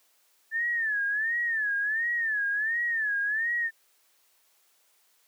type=tone with vibrato; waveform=sine; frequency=1760 Hz; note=A6; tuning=in tune; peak=-25 dBFS; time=0.51-3.71 s; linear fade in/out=50 ms; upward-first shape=sine; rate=1.4 Hz; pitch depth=140 cents each way; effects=white hiss -66 dBFS RMS until 5.27 s + high-pass 400 Hz 12 dB/octave